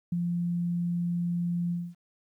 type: tone with ADSR envelope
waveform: sine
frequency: 173.3 Hz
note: F3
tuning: 13 cents flat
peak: -24 dBFS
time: 0.12-1.95 s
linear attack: 5 ms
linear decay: 22 ms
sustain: -2 dB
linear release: 240 ms
effects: 11-bit